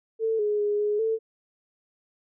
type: tone with pitch steps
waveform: sine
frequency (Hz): 446.5 / 417.9 / 414 / 417.4 / 445.4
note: A4 / G#4 / G#4 / G#4 / A4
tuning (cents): +25 / +11 / -5 / +9 / +21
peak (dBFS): -22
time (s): 0.19-1.19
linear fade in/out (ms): 50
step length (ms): 200
effects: none